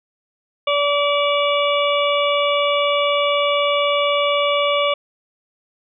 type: harmonic tone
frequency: 576 Hz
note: D5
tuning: 34 cents flat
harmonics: 1 / 2 / 4 / 5 / 6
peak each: -18 / -21 / -24 / -25 / -26 dBFS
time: 0.67-4.94 s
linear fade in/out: 5 ms
effects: none